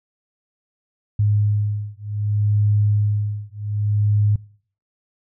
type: beating tone pair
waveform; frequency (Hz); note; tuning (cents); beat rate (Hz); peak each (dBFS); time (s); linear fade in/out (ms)
sine; 103.83 / 104.48; G#2 / G#2; 0 / +11; 0.65; -20; 1.19-4.36; 5
effects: noise-tail reverb RT60 0.5 s tail -22 dB re dry